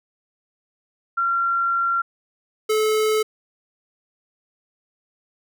sine / square tone pair in turn, 1373 / 432.5 Hz, F6 / A4, -30 / -30 cents, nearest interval octave + minor sixth, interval 2000 cents, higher first, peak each -18 dBFS, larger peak neither, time 1.17-2.02 / 2.69-3.23 s, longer first, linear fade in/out 10 ms, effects none

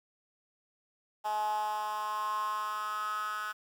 10% pulse tone with high-pass filter sweep, 212 Hz, G#3, 36 cents sharp, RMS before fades -34 dBFS, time 1.24-3.53 s, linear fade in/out 20 ms, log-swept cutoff 800 to 1400 Hz, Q 7.8, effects 10-bit

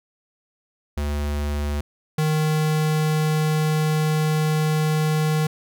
square tone pair in turn, 73.1 / 154.8 Hz, D2 / D#3, -7 / -9 cents, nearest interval octave + minor second, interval 1298 cents, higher second, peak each -23 / -19 dBFS, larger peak second, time 0.97-1.81 / 2.18-5.47 s, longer second, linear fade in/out 5 ms, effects none

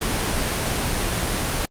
pink noise, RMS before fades -23 dBFS, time 0.01-1.66 s, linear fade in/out 10 ms, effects low-pass 12000 Hz 12 dB/octave + Opus 32 kbps

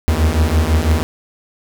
45% pulse beating tone pair, 75.6 / 81.6 Hz, D#2 / E2, -49 / -17 cents, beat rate 6 Hz, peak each -15 dBFS, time 0.08-1.03 s, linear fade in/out 0 ms, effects none

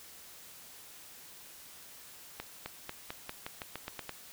accelerating click train, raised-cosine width 0.3 ms, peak -22 dBFS, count 11, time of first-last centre 2.4-4.093 s, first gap 260 ms, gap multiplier 0.9, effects white hiss -52 dBFS RMS until 4.32 s

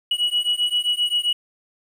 triangle beating tone pair, 2921 / 2928.6 Hz, F#7 / F#7, -23 / -18 cents, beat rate 7.6 Hz, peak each -20 dBFS, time 0.11-1.33 s, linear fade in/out 5 ms, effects tanh soft clip ceiling -10 dBFS + 9-bit

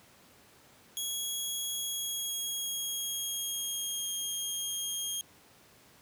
15% pulse tone with pitch glide, 3322 to 3239 Hz, G#7 to G#7, 0 to -44 cents, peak -26 dBFS, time 0.97-5.21 s, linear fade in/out 0 ms, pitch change -44 cents, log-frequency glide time 1.75-4.14 s, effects pink hiss -59 dBFS RMS until 6.01 s + high-pass 100 Hz 12 dB/octave

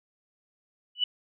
sine tone with exponential growth, 2960 Hz, F#7, in tune, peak -18 dBFS, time 0.95-1.04 s, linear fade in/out 5 ms, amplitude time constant 19 ms, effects none

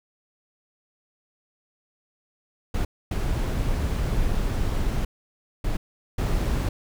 brown noise bursts at uneven times, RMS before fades -24 dBFS, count 4, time 2.74-2.85 / 3.11-5.05 / 5.64-5.77 / 6.18-6.69 s, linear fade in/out 5 ms, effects none

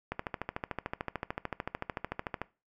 click train, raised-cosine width 0.5 ms, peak -18 dBFS, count 32, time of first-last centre 0.12-2.416 s, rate 13.5 Hz, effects noise-tail reverb RT60 0.3 s tail -20 dB re dry

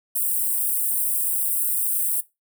white high-pass noise, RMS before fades -23 dBFS, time 0.15-2.21 s, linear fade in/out 10 ms, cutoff 8200 Hz, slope 96 dB/octave, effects noise-tail reverb RT60 0.2 s tail -18 dB re dry

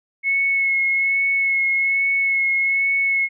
sine tone with vibrato, 2188 Hz, C#7, 23 cents flat, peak -16 dBFS, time 0.23-3.29 s, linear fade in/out 50 ms, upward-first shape sine, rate 1.2 Hz, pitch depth 18 cents each way, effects none

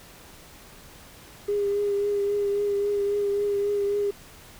triangle tone with vibrato, 406.1 Hz, G#4, 39 cents flat, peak -18 dBFS, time 1.48-4.11 s, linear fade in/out 10 ms, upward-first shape triangle, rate 3.7 Hz, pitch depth 26 cents each way, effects tanh soft clip ceiling -20 dBFS + pink hiss -48 dBFS RMS until 4.59 s

